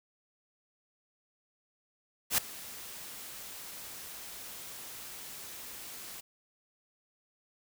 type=noise with ADSR envelope; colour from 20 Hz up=white; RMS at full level=-25 dBFS; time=2.3-6.21 s; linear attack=80 ms; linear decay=4 ms; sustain=-20 dB; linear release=11 ms; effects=none